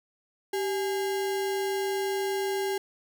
sine tone with sample-and-hold, 389.1 Hz, G4, 13 cents flat, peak -26 dBFS, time 0.53-2.78 s, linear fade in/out 5 ms, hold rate 1225 Hz, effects none

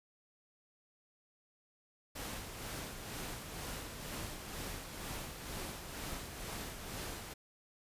pink noise with tremolo, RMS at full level -42 dBFS, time 2.15-7.34 s, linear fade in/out 10 ms, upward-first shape sine, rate 2.1 Hz, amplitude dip 45%, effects resampled to 32000 Hz

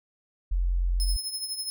sine tone, 44.2 Hz, F1, 22 cents sharp, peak -22 dBFS, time 0.51-1.17 s, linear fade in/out 10 ms
25% pulse tone with tremolo, 5180 Hz, E8, 31 cents flat, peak -23 dBFS, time 1-1.7 s, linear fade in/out 0 ms, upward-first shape triangle, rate 12 Hz, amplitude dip 70%
effects none

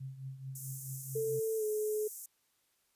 sine tone with tremolo, 133.5 Hz, C3, 35 cents sharp, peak -38 dBFS, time 0-1.4 s, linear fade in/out 10 ms, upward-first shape triangle, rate 4.6 Hz, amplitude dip 75%
white high-pass noise, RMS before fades -44 dBFS, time 0.55-2.26 s, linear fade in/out 5 ms, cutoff 6300 Hz, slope 48 dB/octave
sine tone with pitch glide, 444.2 to 427.1 Hz, A4 to G#4, +16 to +48 cents, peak -31 dBFS, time 1.15-2.08 s, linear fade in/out 10 ms, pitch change -68 cents, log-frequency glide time 1.57-1.64 s
effects white hiss -75 dBFS RMS until 2.95 s + resampled to 32000 Hz

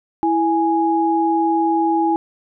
sine tone pair together, 329.6 / 830.5 Hz, E4 / G#5, 0 / 0 cents, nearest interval octave + major third, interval 1600 cents, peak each -17 dBFS, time 0.23-2.16 s, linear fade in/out 0 ms, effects none

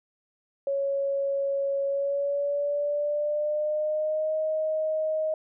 sine tone with pitch glide, 554.4 to 625.9 Hz, C#5 to D#5, 0 to +10 cents, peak -24 dBFS, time 0.67-5.34 s, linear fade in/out 2 ms, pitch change +210 cents, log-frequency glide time 1.86-4.35 s, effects none

